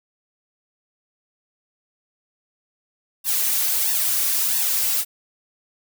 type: noise with flanger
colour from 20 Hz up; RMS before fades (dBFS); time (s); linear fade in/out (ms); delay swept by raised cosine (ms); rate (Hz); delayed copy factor
blue; -21; 3.24-5.05; 50; 1.1 to 3.6; 1.5; +0.95
effects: none